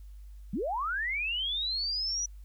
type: linear sweep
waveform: sine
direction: up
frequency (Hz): 156.5 to 5920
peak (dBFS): -29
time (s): 0.53-2.26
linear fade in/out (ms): 5
effects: added 50 Hz sine -44 dBFS peak until 2.44 s + white hiss -70 dBFS RMS until 2.44 s